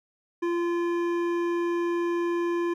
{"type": "tone with hard clipping", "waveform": "sine", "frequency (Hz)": 344.2, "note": "F4", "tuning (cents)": -25, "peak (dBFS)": -26, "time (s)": [0.42, 2.74], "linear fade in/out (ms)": 10, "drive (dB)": 12, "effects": []}